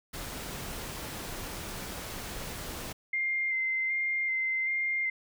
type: noise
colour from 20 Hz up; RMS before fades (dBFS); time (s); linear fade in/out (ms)
pink; -39; 0.13-2.93; 10
type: tone with vibrato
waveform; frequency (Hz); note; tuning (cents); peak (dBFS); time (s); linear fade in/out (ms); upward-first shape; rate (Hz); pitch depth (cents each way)
sine; 2093; C7; 0; -27; 3.13-5.1; 5; square; 1.3; 15
effects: none